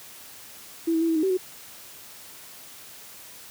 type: tone with pitch steps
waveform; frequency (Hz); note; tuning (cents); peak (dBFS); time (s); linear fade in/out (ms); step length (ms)
sine; 330.9 / 323.5 / 331.4 / 325.5 / 312.5 / 382.3 / 369.5; E4 / E4 / E4 / E4 / D#4 / G4 / F#4; +7 / -32 / +9 / -22 / +8 / -43 / -2; -20; 0.87-1.374; 10; 72
effects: white hiss -45 dBFS RMS until 3.5 s + high-pass 60 Hz 12 dB/octave